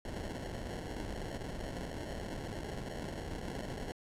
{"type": "noise with sample-and-hold", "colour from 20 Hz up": "pink", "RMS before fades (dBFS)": -41, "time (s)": [0.05, 3.92], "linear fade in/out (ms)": 0, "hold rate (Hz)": 1225, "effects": ["low-pass 10000 Hz 12 dB/octave"]}